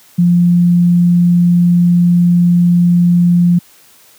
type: tone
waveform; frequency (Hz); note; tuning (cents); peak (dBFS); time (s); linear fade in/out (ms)
sine; 174.61; F3; 0; -6; 0.18-3.59; 10
effects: white hiss -45 dBFS RMS until 4.18 s + high-pass 80 Hz 12 dB/octave